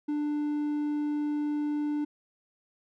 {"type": "tone", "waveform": "triangle", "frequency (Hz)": 296.1, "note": "D4", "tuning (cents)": 14, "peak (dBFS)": -25, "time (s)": [0.08, 2.05], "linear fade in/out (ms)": 10, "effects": []}